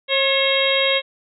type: harmonic tone with a mistuned harmonic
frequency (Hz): 541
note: C#5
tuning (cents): -42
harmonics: 1 / 2 / 3 / 4 / 5 / 6 / 7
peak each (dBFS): -20 / -29 / -29 / -22 / -26 / -22 / -23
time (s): 0.08-1.02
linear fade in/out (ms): 50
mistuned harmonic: 3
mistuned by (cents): +59
effects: none